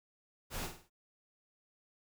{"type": "noise with echo", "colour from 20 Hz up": "pink", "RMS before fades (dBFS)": -40, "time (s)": [0.5, 0.7], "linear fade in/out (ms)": 50, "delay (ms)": 50, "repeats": 4, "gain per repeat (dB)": -7, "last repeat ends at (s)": 0.9, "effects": []}